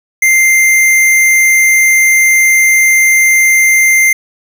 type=tone; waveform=square; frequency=2093 Hz; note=C7; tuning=in tune; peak=-6 dBFS; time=0.22-4.13 s; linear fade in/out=5 ms; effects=7-bit